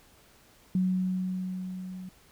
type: tone with level ramp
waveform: sine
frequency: 185 Hz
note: F#3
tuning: in tune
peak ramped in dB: -22 to -38 dBFS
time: 0.75-2.09 s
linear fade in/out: 2 ms
effects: pink hiss -59 dBFS RMS until 2.31 s